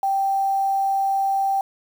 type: tone with quantisation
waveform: sine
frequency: 782 Hz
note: G5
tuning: 4 cents flat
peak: -18 dBFS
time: 0.03-1.61 s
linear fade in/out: 2 ms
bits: 7
effects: none